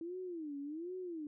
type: tone with vibrato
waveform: sine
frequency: 323 Hz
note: E4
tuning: 35 cents flat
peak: -40 dBFS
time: 0.01-1.27 s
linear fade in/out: 2 ms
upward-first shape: sine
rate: 1.3 Hz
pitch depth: 240 cents each way
effects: none

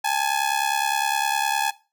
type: ring-modulated tone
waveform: sawtooth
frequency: 844 Hz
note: G#5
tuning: 28 cents sharp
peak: -14 dBFS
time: 0.04-1.71 s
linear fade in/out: 10 ms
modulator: 34.9 Hz
effects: noise-tail reverb RT60 0.3 s tail -19 dB re dry

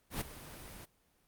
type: noise with ADSR envelope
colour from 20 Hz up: pink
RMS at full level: -35 dBFS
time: 0.1-0.86 s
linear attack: 110 ms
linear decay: 10 ms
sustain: -14 dB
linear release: 22 ms
effects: pink hiss -72 dBFS RMS until 1.27 s + Opus 32 kbps

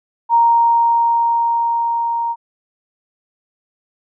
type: tone with level ramp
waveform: sine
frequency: 932.3 Hz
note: A#5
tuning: in tune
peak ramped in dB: -8 to -17 dBFS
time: 0.29-2.36 s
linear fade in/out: 50 ms
effects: none

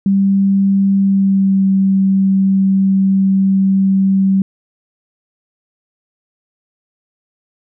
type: tone with pitch glide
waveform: sine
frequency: 196 to 193.08 Hz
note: G3 to G3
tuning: 0 to -26 cents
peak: -9 dBFS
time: 0.06-4.42 s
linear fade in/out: 2 ms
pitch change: -26 cents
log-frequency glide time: 1-1.64 s
effects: none

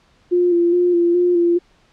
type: tone with vibrato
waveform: sine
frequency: 349.2 Hz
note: F4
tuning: in tune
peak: -12 dBFS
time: 0.31-1.59 s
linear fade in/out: 20 ms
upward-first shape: square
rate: 2.4 Hz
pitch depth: 26 cents each way
effects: pink hiss -56 dBFS RMS until 1.92 s + low-pass 5000 Hz 12 dB/octave

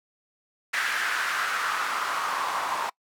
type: noise with band-pass filter sweep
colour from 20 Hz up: white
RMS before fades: -28 dBFS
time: 0.73-2.9 s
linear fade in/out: 10 ms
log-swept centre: 1700 to 950 Hz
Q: 3.4
effects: noise-tail reverb RT60 0.1 s tail -25 dB re dry

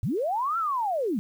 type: linear two-way sweep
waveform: sine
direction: up then down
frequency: 82 to 1381 to 183.2 Hz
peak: -24 dBFS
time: 0.03-1.19 s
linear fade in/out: 0 ms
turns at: 0.58 s
effects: 9-bit

